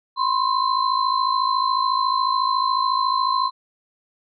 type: tone cluster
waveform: sine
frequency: 1012 / 1066 / 4079 Hz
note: B5 / C6 / C8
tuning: +42 / +32 / -45 cents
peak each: -22 / -20 / -28 dBFS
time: 0.16-3.51 s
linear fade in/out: 50 ms
effects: none